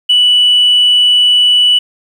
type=tone; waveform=sine; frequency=2960 Hz; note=F#7; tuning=in tune; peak=-4 dBFS; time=0.09-1.79 s; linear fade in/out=10 ms; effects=tanh soft clip ceiling -2 dBFS + 7-bit